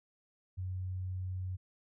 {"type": "tone", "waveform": "sine", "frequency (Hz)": 92.5, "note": "F#2", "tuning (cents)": 0, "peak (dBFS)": -35, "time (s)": [0.57, 1.57], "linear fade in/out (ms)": 20, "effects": []}